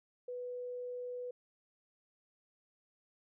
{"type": "tone", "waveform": "sine", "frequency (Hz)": 493.9, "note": "B4", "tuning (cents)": 0, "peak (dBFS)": -39, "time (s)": [0.28, 1.31], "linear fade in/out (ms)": 5, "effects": []}